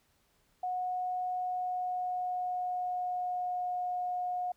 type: tone with pitch glide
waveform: sine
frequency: 730 to 722 Hz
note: F#5 to F#5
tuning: -24 to -43 cents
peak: -31 dBFS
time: 0.63-4.52 s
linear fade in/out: 5 ms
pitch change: -19 cents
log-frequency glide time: 1.34-3.68 s
effects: pink hiss -71 dBFS RMS until 4.56 s